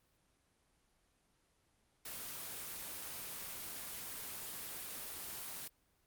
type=noise; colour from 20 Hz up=white; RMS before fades=-45 dBFS; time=2.05-5.68 s; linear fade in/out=5 ms; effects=pink hiss -75 dBFS RMS until 6.06 s + Opus 24 kbps